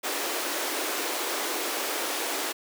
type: high-pass noise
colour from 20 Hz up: pink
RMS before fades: -30 dBFS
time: 0.03-2.53 s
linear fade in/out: 20 ms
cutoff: 290 Hz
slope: 48 dB/octave
effects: none